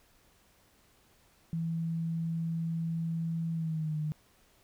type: tone with pitch glide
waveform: sine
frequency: 164.81 to 152.89 Hz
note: E3 to D#3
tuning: 0 to -30 cents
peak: -30 dBFS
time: 1.53-4.12 s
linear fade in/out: 0 ms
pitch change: -130 cents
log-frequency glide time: 3.53-3.97 s
effects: pink hiss -65 dBFS RMS until 4.63 s